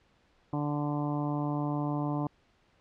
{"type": "harmonic tone", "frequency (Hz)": 146.83, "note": "D3", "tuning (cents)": 0, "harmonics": [1, 2, 3, 4, 5, 6, 7, 8], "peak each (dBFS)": [-32, -32, -45, -41, -40, -42, -41, -52], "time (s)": [0.53, 2.27], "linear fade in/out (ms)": 2, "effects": ["pink hiss -67 dBFS RMS until 2.8 s", "low-pass 4000 Hz 12 dB/octave"]}